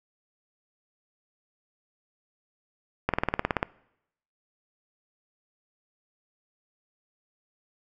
slowing click train, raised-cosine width 0.5 ms, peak -8 dBFS, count 11, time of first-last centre 3.09-3.629 s, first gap 47 ms, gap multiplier 1.03, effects noise-tail reverb RT60 0.8 s tail -23 dB re dry

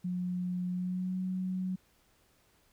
sine tone with pitch glide, 179.9 to 185.39 Hz, F#3 to F#3, -48 to +4 cents, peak -31 dBFS, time 0.04-1.76 s, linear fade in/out 10 ms, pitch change +52 cents, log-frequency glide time 0.71-1.17 s, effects pink hiss -68 dBFS RMS until 2.72 s

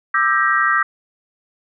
sine chord, E half-diminished seventh, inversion third, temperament just, 1186.7 / 1318.5 / 1582.2 / 1898.7 Hz, D6 / E6 / G6 / Bb6, +18 / 0 / +16 / +31 cents, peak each -19 dBFS, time 0.14-0.83 s, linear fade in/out 5 ms, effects none

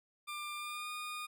20% pulse tone with pitch glide, 1193 to 1223.7 Hz, D6 to D#6, +27 to -29 cents, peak -35 dBFS, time 0.27-1.27 s, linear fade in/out 20 ms, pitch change +44 cents, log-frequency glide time 0.56-0.9 s, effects none

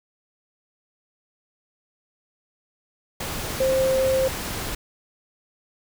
sine tone in noise, 527 Hz, C5, 12 cents sharp, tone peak -18 dBFS, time 3.6-4.28 s, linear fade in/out 5 ms, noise pink, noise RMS -30 dBFS, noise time 3.2-4.75 s, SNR +9 dB, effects none

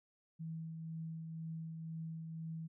sine tone with tremolo, 162 Hz, E3, 30 cents flat, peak -40 dBFS, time 0.39-2.68 s, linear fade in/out 20 ms, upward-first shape triangle, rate 2 Hz, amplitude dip 35%, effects none

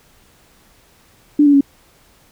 sine tone with pitch steps, 294.4 / 286.5 / 278.8 Hz, D4 / D4 / C#4, +4 / -43 / +10 cents, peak -7 dBFS, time 1.39-1.609 s, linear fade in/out 5 ms, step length 73 ms, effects pink hiss -52 dBFS RMS until 2.31 s

